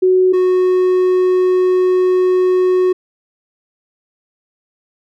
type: tone pair in turn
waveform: sine / triangle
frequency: 370.6 / 367.4 Hz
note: F#4 / F#4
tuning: +3 / -12 cents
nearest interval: unison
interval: 15 cents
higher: first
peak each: -8 dBFS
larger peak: neither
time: 0.02-0.33 / 0.33-2.93 s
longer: second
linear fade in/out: 10 ms
effects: none